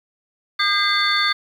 sine tone cluster, 1218 / 1601 / 2053 / 3563 / 4438 Hz, D#6 / G6 / C7 / A7 / C#8, -37 / +36 / -33 / +21 / +1 cents, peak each -22 dBFS, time 0.59-1.33 s, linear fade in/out 10 ms, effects tanh soft clip ceiling -7 dBFS + 8-bit

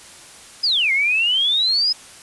sine exponential two-way sweep, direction down then up, 5130 to 2093 to 5130 Hz, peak -15 dBFS, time 0.63-1.93 s, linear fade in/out 10 ms, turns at 0.92 s, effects white hiss -42 dBFS RMS until 2.22 s + resampled to 24000 Hz

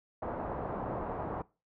white low-pass noise, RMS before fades -37 dBFS, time 0.22-1.42 s, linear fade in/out 5 ms, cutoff 970 Hz, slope 24 dB/octave, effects noise-tail reverb RT60 0.3 s tail -21 dB re dry

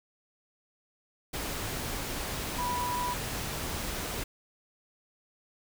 sine tone in noise, 982 Hz, B5, 10 cents flat, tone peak -30 dBFS, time 2.58-3.14 s, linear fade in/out 10 ms, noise pink, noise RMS -35 dBFS, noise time 1.33-4.24 s, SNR +2 dB, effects none

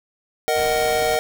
square chord, D# minor, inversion second, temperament just, 466.7 / 622.3 / 746.7 Hz, A#4 / D#5 / F#5, +2 / 0 / +16 cents, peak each -23 dBFS, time 0.48-1.19 s, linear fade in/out 0 ms
pink noise, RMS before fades -34 dBFS, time 0.53-1.19 s, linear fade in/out 50 ms
effects none

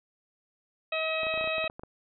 harmonic tone, 638 Hz, D#5, 43 cents sharp, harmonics 1 / 2 / 3 / 4 / 5 / 6, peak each -31 / -37 / -41 / -31 / -44 / -38 dBFS, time 0.92-1.68 s, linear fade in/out 5 ms
clicks, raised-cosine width 1 ms, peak -27 dBFS, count 12, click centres 1.233 / 1.268 / 1.34 / 1.376 / 1.411 / 1.442 / 1.475 / 1.582 / 1.642 / 1.699 / 1.795 / 1.835 s
effects none

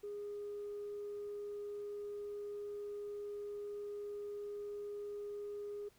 sine tone, 411.1 Hz, G#4, 18 cents flat, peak -40 dBFS, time 0.03-5.89 s, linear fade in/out 10 ms, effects tanh soft clip ceiling -38 dBFS + pink hiss -69 dBFS RMS until 5.98 s

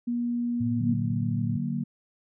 sine tone, 239.3 Hz, A#3, 46 cents sharp, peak -25 dBFS, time 0.07-0.94 s, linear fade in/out 10 ms
sine tone with tremolo, 113.7 Hz, A#2, 43 cents flat, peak -26 dBFS, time 0.6-1.57 s, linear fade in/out 10 ms, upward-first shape triangle, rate 18 Hz, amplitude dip 40%
sine chord, D augmented, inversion none, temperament equal, 146.83 / 185 / 233.1 Hz, D3 / F#3 / A#3, 0 / 0 / 0 cents, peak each -31 / -32 / -30 dBFS, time 0.79-1.84 s, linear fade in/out 10 ms
effects none

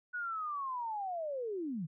sine linear sweep, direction down, 1480 to 143 Hz, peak -35 dBFS, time 0.13-1.87 s, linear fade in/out 20 ms, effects none

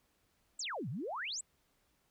sine exponential two-way sweep, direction down then up, 8372 to 110 to 8372 Hz, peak -37 dBFS, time 0.59-1.41 s, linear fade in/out 5 ms, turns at 0.89 s, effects pink hiss -75 dBFS RMS until 2.1 s

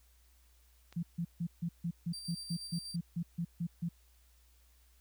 click, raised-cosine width 0.2 ms, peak -35 dBFS, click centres 0.926 s
sine tone bursts, 170 Hz, F3, 46 cents flat, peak -32 dBFS, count 14, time 0.96-3.89 s, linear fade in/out 10 ms, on 70 ms, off 150 ms
35% pulse tone with tremolo, 4700 Hz, D8, 1 cent sharp, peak -40 dBFS, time 2.13-2.96 s, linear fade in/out 5 ms, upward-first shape square, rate 8.3 Hz, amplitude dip 35%
effects added 60 Hz sine -63 dBFS peak until 5 s + white hiss -70 dBFS RMS until 5 s

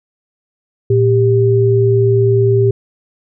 sine tone pair together, 115 / 394.7 Hz, A#2 / G4, -23 / +12 cents, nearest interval octave + major sixth, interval 2135 cents, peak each -11 dBFS, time 0.9-2.71 s, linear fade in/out 5 ms, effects none

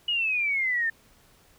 sine exponential sweep, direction down, 2922 to 1783 Hz, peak -23 dBFS, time 0.08-0.9 s, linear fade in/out 5 ms, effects pink hiss -59 dBFS RMS until 1.58 s

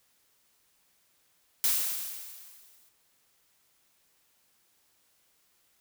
blue noise with exponential decay, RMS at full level -24 dBFS, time 1.64-2.89 s, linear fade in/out 1 ms, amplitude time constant 270 ms, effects white hiss -69 dBFS RMS until 5.8 s

